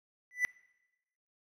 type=tone with exponential growth; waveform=triangle; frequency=1986 Hz; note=B6; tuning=9 cents sharp; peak=-21 dBFS; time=0.31-0.45 s; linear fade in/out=0 ms; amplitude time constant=30 ms; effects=noise-tail reverb RT60 1.0 s tail -23 dB re dry